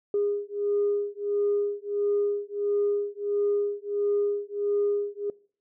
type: beating tone pair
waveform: sine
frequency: 408.1 / 409.6 Hz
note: G#4 / G#4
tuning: -30 / -24 cents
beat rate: 1.5 Hz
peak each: -27 dBFS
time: 0.14-5.3 s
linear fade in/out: 2 ms
effects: noise-tail reverb RT60 0.5 s tail -23 dB re dry + tanh soft clip ceiling -17 dBFS